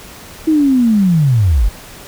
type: linear sweep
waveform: sine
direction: down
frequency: 322.8 to 41 Hz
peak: -8 dBFS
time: 0.47-1.69 s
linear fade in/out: 10 ms
effects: pink hiss -35 dBFS RMS until 2.07 s